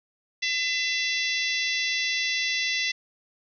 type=harmonic tone with a mistuned harmonic; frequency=673 Hz; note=E5; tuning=36 cents sharp; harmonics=3 / 4 / 5 / 6 / 7 / 8 / 9; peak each=-28 / -30 / -32 / -34 / -35 / -36 / -37 dBFS; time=0.42-2.92 s; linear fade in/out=10 ms; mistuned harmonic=5; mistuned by=+36 cents; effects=none